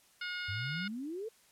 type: harmonic tone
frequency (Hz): 720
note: F#5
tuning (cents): -47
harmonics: 2 / 3 / 4 / 5 / 6 / 7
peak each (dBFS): -39 / -43 / -45 / -47 / -49 / -50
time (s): 0.21-0.88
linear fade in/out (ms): 5
type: exponential sweep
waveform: sine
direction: up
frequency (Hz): 92.5 to 466.2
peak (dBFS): -37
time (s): 0.48-1.29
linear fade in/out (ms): 10
effects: white hiss -65 dBFS RMS until 1.51 s + low-pass 12000 Hz 12 dB/octave